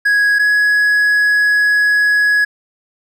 triangle tone pair in turn, 1661.2 / 1676.6 Hz, G#6 / G#6, 0 / +16 cents, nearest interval unison, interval 16 cents, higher second, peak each -8 dBFS, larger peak neither, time 0.05-0.39 / 0.39-2.45 s, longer second, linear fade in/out 10 ms, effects none

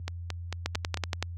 two click trains, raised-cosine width 0.2 ms, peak -16 / -11 dBFS, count 5 / 7, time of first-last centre 0.08-0.973 / 0.66-1.226 s, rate 4.48 / 10.6 Hz, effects added 86 Hz sine -31 dBFS peak until 1.37 s + high-pass 100 Hz 12 dB/octave

